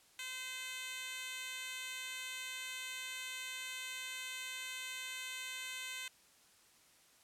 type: tone with high-pass filter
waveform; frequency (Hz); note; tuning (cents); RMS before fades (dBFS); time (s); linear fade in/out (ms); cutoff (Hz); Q
10% pulse; 514; C5; -31; -44; 0.19-6.08; 2; 2300; 0.77
effects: white hiss -66 dBFS RMS until 7.23 s + low-pass 11000 Hz 12 dB/octave